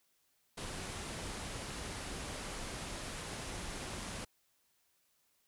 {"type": "low-pass noise", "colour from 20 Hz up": "pink", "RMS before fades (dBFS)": -43, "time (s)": [0.57, 4.25], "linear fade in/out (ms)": 10, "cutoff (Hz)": 11000, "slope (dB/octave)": 96, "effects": ["white hiss -75 dBFS RMS until 5.47 s"]}